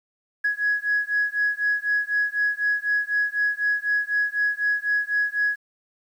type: beating tone pair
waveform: sine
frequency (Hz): 1671 / 1675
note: G#6 / G#6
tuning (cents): +10 / +14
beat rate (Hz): 4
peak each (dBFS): -23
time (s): 0.44-5.56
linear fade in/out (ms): 10
effects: tanh soft clip ceiling -14 dBFS + 9-bit